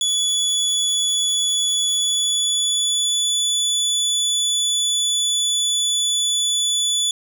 25% pulse tone with pitch glide, 3419 to 3455 Hz, G#7 to A7, +50 to -32 cents, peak -13 dBFS, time 0.01-7.11 s, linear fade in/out 2 ms, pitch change +18 cents, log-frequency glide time 1.89-3.36 s, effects none

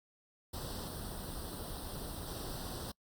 pink noise with comb filter, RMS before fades -42 dBFS, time 0.53-2.92 s, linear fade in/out 10 ms, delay 0.22 ms, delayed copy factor +0.85, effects noise-tail reverb RT60 0.1 s tail -26 dB re dry + Opus 48 kbps

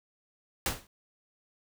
pink noise with exponential decay, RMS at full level -25 dBFS, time 0.66-0.87 s, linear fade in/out 2 ms, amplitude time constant 45 ms, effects none

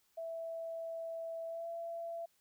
sine tone with pitch glide, 659.3 to 672.8 Hz, E5 to E5, 0 to +35 cents, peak -39 dBFS, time 0.17-2.26 s, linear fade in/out 10 ms, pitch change +35 cents, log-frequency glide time 1.47-1.68 s, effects white hiss -74 dBFS RMS until 2.4 s

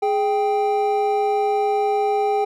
triangle tone pair together, 417.4 / 786.7 Hz, G#4 / G5, +9 / +6 cents, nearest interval major seventh, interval 1097 cents, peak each -18 dBFS, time 0.02-2.45 s, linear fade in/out 10 ms, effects none

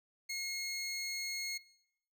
20% pulse tone, 2160 Hz, C#7, 45 cents flat, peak -32 dBFS, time 0.29-1.58 s, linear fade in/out 10 ms, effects noise-tail reverb RT60 0.7 s tail -19 dB re dry

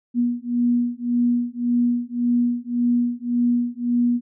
sine beating tone pair, 240.3 / 242.1 Hz, B3 / B3, -47 / -34 cents, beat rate 1.8 Hz, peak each -21 dBFS, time 0.14-4.21 s, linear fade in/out 50 ms, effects none

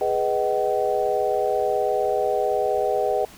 sine chord, G# minor seventh, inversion none, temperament equal with one note detuned, 415.3 / 493.9 / 622.3 / 758.2 Hz, G#4 / B4 / D#5 / F#5, 0 / 0 / 0 / +42 cents, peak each -25 dBFS, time 0.01-3.25 s, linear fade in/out 2 ms, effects pink hiss -46 dBFS RMS until 3.37 s

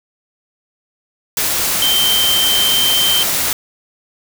sine tone in noise, 3123 Hz, G7, 7 cents flat, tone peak -13 dBFS, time 1.82-3.23 s, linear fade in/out 2 ms, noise white, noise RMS -17 dBFS, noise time 1.37-3.53 s, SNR +1 dB, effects none

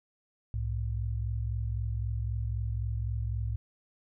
sine tone pair together, 64.34 / 108.2 Hz, C2 / A2, -28 / -29 cents, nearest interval major sixth, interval 899 cents, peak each -32 / -32 dBFS, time 0.54-3.56 s, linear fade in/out 0 ms, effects none

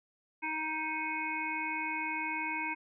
harmonic tone, 313.1 Hz, D#4, 11 cents sharp, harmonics 1 / 3 / 5 / 7 / 8, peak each -42 / -37 / -43 / -37 / -39 dBFS, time 0.42-2.75 s, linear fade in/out 20 ms, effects none

